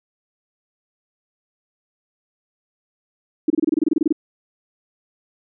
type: tone bursts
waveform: sine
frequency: 312.1 Hz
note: D#4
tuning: 5 cents sharp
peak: -12 dBFS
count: 14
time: 3.48-4.126 s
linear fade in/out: 5 ms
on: 22 ms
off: 26 ms
effects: none